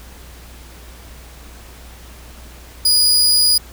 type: tone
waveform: sawtooth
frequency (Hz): 4911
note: D#8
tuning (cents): -23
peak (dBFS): -8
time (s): 2.85-3.58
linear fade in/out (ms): 5
effects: added 60 Hz sine -38 dBFS peak until 3.72 s + pink hiss -42 dBFS RMS until 3.72 s